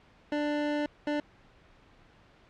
25% pulse tone bursts at uneven times, 295.3 Hz, D4, 10 cents sharp, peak -24 dBFS, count 2, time 0.32-0.86 / 1.07-1.2 s, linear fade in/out 2 ms, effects pink hiss -59 dBFS RMS until 2.49 s + low-pass 3000 Hz 12 dB/octave

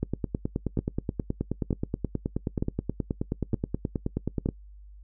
two click trains, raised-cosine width 3 ms, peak -13 / -14 dBFS, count 5 / 43, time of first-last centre 0.79-4.46 / 0.03-4.489 s, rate 1.09 / 9.42 Hz, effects noise-tail reverb RT60 0.1 s tail -22 dB re dry + added 50 Hz sine -45 dBFS peak until 5.03 s

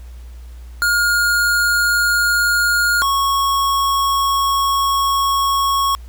square tone pair in turn, 1423 / 1102.1 Hz, F6 / C#6, +32 / -10 cents, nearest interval major third, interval 442 cents, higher first, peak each -14 / -15 dBFS, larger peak first, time 0.82-3.02 / 3.02-5.95 s, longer second, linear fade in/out 0 ms, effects added 60 Hz sine -32 dBFS peak until 6.08 s + pink hiss -51 dBFS RMS until 6.08 s

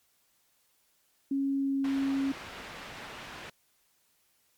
sine tone with pitch glide, 274.8 to 272.9 Hz, C#4 to C#4, -15 to -27 cents, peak -26 dBFS, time 1.31-2.32 s, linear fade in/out 5 ms, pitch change -12 cents, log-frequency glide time 1.55-1.82 s
white low-pass noise, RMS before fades -44 dBFS, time 1.84-3.5 s, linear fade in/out 5 ms, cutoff 2400 Hz, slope 12 dB/octave
effects white hiss -70 dBFS RMS until 4.57 s + MP3 96 kbps

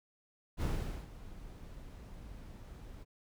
brown noise with ADSR envelope, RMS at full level -32 dBFS, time 0.57-3.05 s, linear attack 52 ms, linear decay 440 ms, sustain -17 dB, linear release 28 ms, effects none

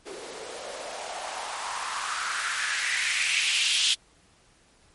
blue noise with band-pass filter sweep, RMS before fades -29 dBFS, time 0.05-3.95 s, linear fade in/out 20 ms, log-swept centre 380 to 3400 Hz, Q 3.4, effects pink hiss -60 dBFS RMS until 4.94 s + MP3 48 kbps

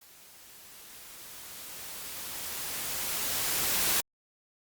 white noise with level ramp, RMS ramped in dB -55 to -26 dBFS, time 0.01-4.01 s, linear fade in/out 10 ms, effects Opus 48 kbps

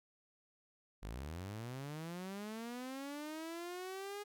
sawtooth linear sweep, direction up, 46.25 to 415.3 Hz, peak -39 dBFS, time 1.02-4.24 s, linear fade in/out 20 ms, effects none

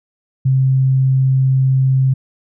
sine tone, 132.3 Hz, C3, 20 cents sharp, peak -10 dBFS, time 0.45-2.14 s, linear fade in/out 10 ms, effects none

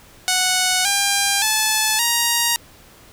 5% pulse tone with pitch steps, 738 / 800.2 / 867.6 / 940.6 Hz, F#5 / G5 / A5 / A#5, -5 / +35 / -25 / +15 cents, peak -4 dBFS, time 0.28-2.56 s, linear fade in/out 0 ms, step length 570 ms, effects pink hiss -47 dBFS RMS until 3.12 s

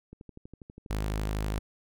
click train, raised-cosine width 3 ms, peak -32 dBFS, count 14, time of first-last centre 0.13-1.187 s, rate 12.3 Hz
sawtooth tone, 52.3 Hz, G#1, 13 cents sharp, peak -25 dBFS, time 0.9-1.59 s, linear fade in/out 5 ms
effects none

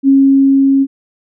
sine tone with level ramp, 272.5 Hz, C#4, 29 cents flat, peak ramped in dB -4 to -7 dBFS, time 0.03-0.87 s, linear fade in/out 50 ms, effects none

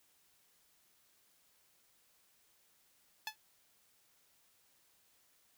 10% pulse tone with exponential decay, 864 Hz, A5, 32 cents flat, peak -26 dBFS, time 3.27-3.36 s, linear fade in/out 2 ms, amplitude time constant 18 ms, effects white hiss -71 dBFS RMS until 5.57 s

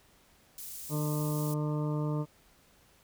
pink high-pass noise, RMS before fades -43 dBFS, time 0.58-1.54 s, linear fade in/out 2 ms, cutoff 8800 Hz, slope 12 dB/octave
harmonic tone, 150.4 Hz, D3, 42 cents sharp, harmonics 1 / 2 / 3 / 4 / 6 / 7 / 8, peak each -30 / -36 / -40 / -42 / -46 / -47 / -48 dBFS, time 0.89-2.26 s, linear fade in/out 50 ms
effects pink hiss -63 dBFS RMS until 3.03 s

